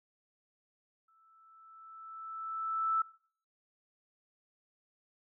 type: tone with exponential growth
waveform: sine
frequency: 1318.5 Hz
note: E6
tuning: in tune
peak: -26 dBFS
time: 1.08-3.02 s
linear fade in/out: 5 ms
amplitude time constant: 420 ms
effects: noise-tail reverb RT60 0.5 s tail -21 dB re dry